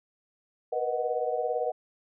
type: chord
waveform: sine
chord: B major seventh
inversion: third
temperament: equal with one note detuned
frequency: 476.2 / 493.9 / 622.3 / 740 Hz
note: A#4 / B4 / D#5 / F#5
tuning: +37 / 0 / 0 / 0 cents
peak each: -32 dBFS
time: 0.72-1.72 s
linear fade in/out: 10 ms
effects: none